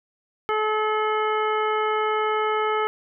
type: harmonic tone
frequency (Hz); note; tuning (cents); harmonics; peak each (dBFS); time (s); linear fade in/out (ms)
430.3; A4; -39; 1 / 2 / 3 / 4 / 5 / 7; -24 / -27 / -25 / -36 / -32 / -38; 0.49-2.87; 0
effects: none